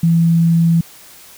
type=tone; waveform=sine; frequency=166.8 Hz; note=E3; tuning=21 cents sharp; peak=-9 dBFS; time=0.03-0.81 s; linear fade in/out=5 ms; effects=white hiss -41 dBFS RMS until 1.37 s